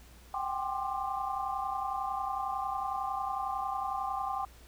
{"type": "tone cluster", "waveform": "sine", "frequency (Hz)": [767, 798, 1054, 1190], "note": ["G5", "G5", "C6", "D6"], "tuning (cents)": [-38, 31, 12, 22], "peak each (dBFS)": [-37, -36, -37, -38], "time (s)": [0.34, 4.45], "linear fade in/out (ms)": 2, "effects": ["added 60 Hz sine -54 dBFS peak until 4.67 s", "pink hiss -58 dBFS RMS until 4.67 s"]}